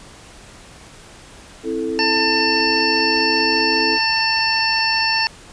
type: chord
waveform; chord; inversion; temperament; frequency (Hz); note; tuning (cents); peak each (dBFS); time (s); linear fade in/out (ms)
sine; A minor; first; just; 264 / 330 / 440; C4 / E4 / A4; +16 / +2 / 0; -27 / -24 / -23; 1.63-3.99; 50
type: harmonic tone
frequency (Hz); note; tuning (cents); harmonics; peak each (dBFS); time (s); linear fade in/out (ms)
895; A5; +29; 1 / 2 / 3 / 5 / 6; -22 / -22 / -22 / -22 / -22; 1.99-5.27; 0
effects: pink hiss -42 dBFS RMS until 5.52 s + resampled to 22050 Hz